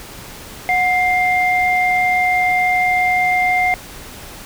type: tone pair together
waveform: sine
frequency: 732.1 / 2102 Hz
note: F#5 / C7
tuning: -19 / +7 cents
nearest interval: octave + tritone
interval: 1826 cents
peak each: -15 dBFS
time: 0.69-3.74 s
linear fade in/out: 0 ms
effects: tanh soft clip ceiling -5 dBFS + pink hiss -35 dBFS RMS until 4.45 s